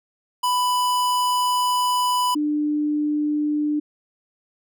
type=tone pair in turn; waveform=square / sine; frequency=993 / 298.3 Hz; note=B5 / D4; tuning=+9 / +27 cents; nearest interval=octave + major sixth; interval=2082 cents; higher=first; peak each=-19 dBFS; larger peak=neither; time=0.43-2.35 / 2.35-3.8 s; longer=first; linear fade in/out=10 ms; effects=none